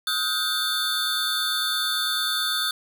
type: tone cluster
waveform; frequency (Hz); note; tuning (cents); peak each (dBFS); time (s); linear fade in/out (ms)
square; 1273 / 1436 / 1565 / 3559 / 4408; D#6 / F6 / G6 / A7 / C#8; +39 / +48 / -3 / +19 / -11; -33 / -33 / -34 / -26 / -30; 0.07-2.71; 2
effects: none